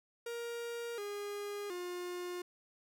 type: tone with pitch steps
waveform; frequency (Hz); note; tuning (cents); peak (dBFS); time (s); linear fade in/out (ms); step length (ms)
45% pulse; 470 / 409.2 / 356.2; A#4 / G#4 / F4; +14 / -26 / +34; -39; 0.26-2.42; 5; 720
effects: none